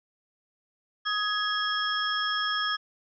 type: tone cluster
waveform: sine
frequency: 1256 / 1671 / 3285 / 5300 Hz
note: D#6 / G#6 / G#7 / E8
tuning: +16 / +10 / -20 / +9 cents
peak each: -30 / -30 / -31 / -35 dBFS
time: 1.05-2.77 s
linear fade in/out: 20 ms
effects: none